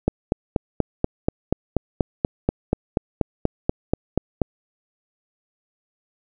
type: click train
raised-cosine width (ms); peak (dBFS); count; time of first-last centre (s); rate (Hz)
2; -4; 19; 0.08-4.417; 4.15
effects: none